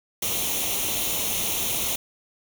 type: noise with comb filter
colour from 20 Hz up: white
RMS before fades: -26 dBFS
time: 0.22-1.96 s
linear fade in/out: 5 ms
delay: 0.31 ms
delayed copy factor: +0.7
effects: none